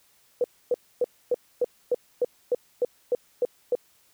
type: tone bursts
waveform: sine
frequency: 490.7 Hz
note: B4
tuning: 11 cents flat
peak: -19 dBFS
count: 12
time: 0.41-3.752 s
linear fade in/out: 2 ms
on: 31 ms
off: 270 ms
effects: white hiss -62 dBFS RMS until 4.13 s